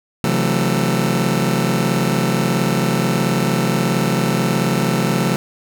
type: chord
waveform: sawtooth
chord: F# half-diminished seventh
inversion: second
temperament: just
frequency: 133.2 / 166.5 / 185 / 222 Hz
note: C3 / E3 / F#3 / A3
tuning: +31 / +18 / 0 / +16 cents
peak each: -17 dBFS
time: 0.24-5.36 s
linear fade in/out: 0 ms
effects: none